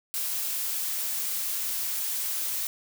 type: noise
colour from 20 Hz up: blue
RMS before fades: -30 dBFS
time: 0.14-2.67 s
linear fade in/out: 0 ms
effects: none

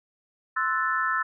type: chord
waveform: sine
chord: F# half-diminished seventh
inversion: second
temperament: equal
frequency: 1046.5 / 1318.5 / 1480 / 1760 Hz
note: C6 / E6 / F#6 / A6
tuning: 0 / 0 / 0 / 0 cents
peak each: -31 / -26 / -31 / -28 dBFS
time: 0.56-1.23 s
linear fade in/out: 10 ms
effects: none

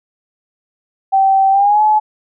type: tone with pitch glide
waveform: sine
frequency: 775 to 855 Hz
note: G5 to A5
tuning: -20 to -50 cents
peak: -8 dBFS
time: 1.12-2 s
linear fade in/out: 20 ms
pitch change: +170 cents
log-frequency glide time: 1.51-1.82 s
effects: none

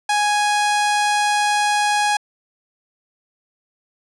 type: tone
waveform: sawtooth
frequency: 830.6 Hz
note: G#5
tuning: in tune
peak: -12 dBFS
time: 0.09-2.17 s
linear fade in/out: 5 ms
effects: resampled to 24000 Hz + 9-bit

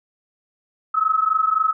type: tone pair together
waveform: sine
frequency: 1276.2 / 1300 Hz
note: D#6 / E6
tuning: +44 / -24 cents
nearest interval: unison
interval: 32 cents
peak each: -19 dBFS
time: 0.94-1.73 s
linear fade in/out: 10 ms
effects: none

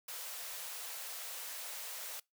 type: high-pass noise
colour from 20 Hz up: white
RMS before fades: -44 dBFS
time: 0.08-2.2 s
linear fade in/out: 5 ms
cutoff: 450 Hz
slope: 96 dB/octave
effects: noise-tail reverb RT60 0.2 s tail -24 dB re dry

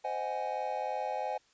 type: chord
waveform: triangle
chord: Ab dominant seventh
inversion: first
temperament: just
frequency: 519.1 / 623 / 747.5 / 830.6 Hz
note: C5 / Eb5 / Gb5 / Ab5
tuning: -14 / +2 / +17 / 0 cents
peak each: -37 / -37 / -36 / -34 dBFS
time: 0.04-1.38 s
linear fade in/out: 10 ms
effects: white hiss -67 dBFS RMS until 1.53 s + resampled to 16000 Hz

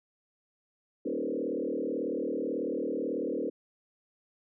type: tone with frequency modulation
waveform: sine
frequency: 381.6 Hz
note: G4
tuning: 47 cents flat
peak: -29 dBFS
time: 1.05-3.5 s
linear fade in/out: 10 ms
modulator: 38.2 Hz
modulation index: 3.5
effects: none

